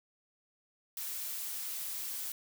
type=noise; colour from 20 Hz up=blue; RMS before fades=-39 dBFS; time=0.97-2.32 s; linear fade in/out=2 ms; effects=none